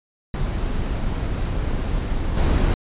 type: noise with level steps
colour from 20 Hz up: brown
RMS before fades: -23 / -17 dBFS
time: 0.34-2.74 s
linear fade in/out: 2 ms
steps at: 2.37 s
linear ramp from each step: 2 ms
effects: resampled to 8000 Hz